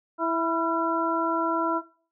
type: harmonic tone with a mistuned harmonic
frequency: 329.6 Hz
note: E4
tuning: in tune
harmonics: 1 / 2 / 3 / 4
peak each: -28 / -28 / -28 / -28 dBFS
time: 0.18-1.82 s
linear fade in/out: 50 ms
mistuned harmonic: 4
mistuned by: +53 cents
effects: noise-tail reverb RT60 0.4 s tail -18 dB re dry